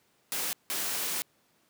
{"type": "noise bursts at uneven times", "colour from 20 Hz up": "white", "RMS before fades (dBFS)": -32, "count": 2, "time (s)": [[0.32, 0.53], [0.7, 1.22]], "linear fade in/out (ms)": 0, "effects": ["pink hiss -68 dBFS RMS until 1.69 s", "high-pass 150 Hz 12 dB/octave"]}